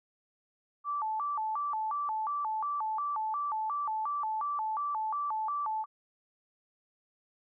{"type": "tone with vibrato", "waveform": "sine", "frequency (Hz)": 1007, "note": "B5", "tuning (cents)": 33, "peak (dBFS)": -30, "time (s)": [0.84, 5.86], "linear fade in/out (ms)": 50, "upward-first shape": "square", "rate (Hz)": 2.8, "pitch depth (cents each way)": 250, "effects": []}